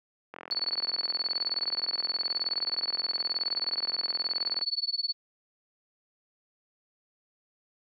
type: click train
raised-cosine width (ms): 0.5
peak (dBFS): -25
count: 186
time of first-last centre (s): 0.34-4.613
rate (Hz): 43.3
type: tone with tremolo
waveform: sine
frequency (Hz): 4435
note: C#8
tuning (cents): 0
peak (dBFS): -24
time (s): 0.51-5.13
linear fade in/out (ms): 0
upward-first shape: sine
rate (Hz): 19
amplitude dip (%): 100
effects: high-pass 300 Hz 12 dB/octave